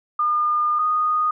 sine tone pair in turn, 1212 / 1235.3 Hz, D#6 / D#6, -46 / -13 cents, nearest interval unison, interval 33 cents, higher second, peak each -17 dBFS, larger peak neither, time 0.19-0.79 / 0.79-1.31 s, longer first, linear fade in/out 5 ms, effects none

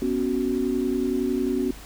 sine chord, B suspended second, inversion none, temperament just, 246.9 / 277.8 / 370.4 Hz, B3 / C#4 / F#4, 0 / +4 / +2 cents, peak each -26 dBFS, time 0.02-1.71 s, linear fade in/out 2 ms, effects added 50 Hz sine -41 dBFS peak until 1.85 s + pink hiss -44 dBFS RMS until 1.85 s

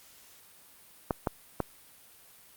clicks, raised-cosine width 1 ms, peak -13 dBFS, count 3, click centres 1.108 / 1.272 / 1.603 s, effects white hiss -56 dBFS RMS until 2.56 s + Opus 48 kbps

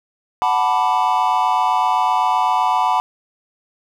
triangle chord, B minor seventh, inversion second, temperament equal, 740 / 880 / 987.8 / 1174.7 Hz, F#5 / A5 / B5 / D6, 0 / 0 / 0 / 0 cents, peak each -18 / -18 / -16 / -22 dBFS, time 0.42-3 s, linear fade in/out 0 ms, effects none

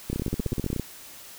two click trains, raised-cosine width 3 ms, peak -16 / -14 dBFS, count 12 / 11, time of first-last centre 0.1-0.763 / 0.13-0.797 s, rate 16.6 / 15 Hz, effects white hiss -45 dBFS RMS until 1.38 s

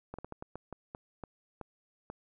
slowing click train, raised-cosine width 1 ms, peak -27 dBFS, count 11, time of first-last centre 0.14-2.1 s, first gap 46 ms, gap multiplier 1.3, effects none

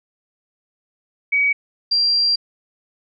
sine tone pair in turn, 2265 / 4742 Hz, C#7 / D8, +37 / +16 cents, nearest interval octave + minor second, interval 1279 cents, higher second, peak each -14 dBFS, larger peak neither, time 1.32-1.53 / 1.91-2.36 s, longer second, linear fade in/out 10 ms, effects none

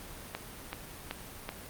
click train, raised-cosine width 0.3 ms, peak -19 dBFS, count 4, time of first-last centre 0.35-1.491 s, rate 2.63 Hz, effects pink hiss -46 dBFS RMS until 1.69 s + Opus 32 kbps

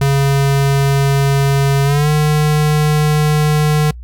square tone with pitch glide, 138.59 to 151.13 Hz, C#3 to D3, 0 to +50 cents, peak -11 dBFS, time 0.01-3.91 s, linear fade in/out 5 ms, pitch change +150 cents, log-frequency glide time 1.84-2.09 s, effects noise-tail reverb RT60 0.1 s tail -24 dB re dry + added 60 Hz sine -28 dBFS peak until 4.03 s

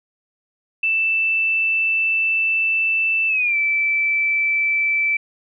sine tone with pitch glide, 2652 to 2322 Hz, E7 to D7, +10 to -20 cents, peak -16 dBFS, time 0.83-5.17 s, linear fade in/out 5 ms, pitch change -230 cents, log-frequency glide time 3.28-3.56 s, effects none

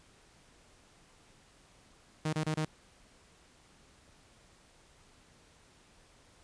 sawtooth tone bursts, 155.56 Hz, D#3, in tune, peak -26 dBFS, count 4, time 2.25-2.651 s, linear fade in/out 5 ms, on 80 ms, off 27 ms, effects pink hiss -62 dBFS RMS until 6.43 s + resampled to 22050 Hz

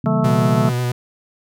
sine chord, C# diminished seventh, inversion none, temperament equal, 138.59 / 164.81 / 196 / 233.1 Hz, C#3 / E3 / G3 / Bb3, 0 / 0 / 0 / 0 cents, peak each -21 dBFS, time 0.04-0.71 s, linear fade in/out 5 ms
harmonic tone, 219.3 Hz, A3, 6 cents flat, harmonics 2 / 3 / 4 / 5 / 6, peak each -27 / -23 / -30 / -31 / -27 dBFS, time 0.06-0.69 s, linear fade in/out 0 ms
45% pulse tone with vibrato, 123.47 Hz, B2, in tune, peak -18 dBFS, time 0.24-0.92 s, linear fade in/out 5 ms, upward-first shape square, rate 9.2 Hz, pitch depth 17 cents each way
effects none

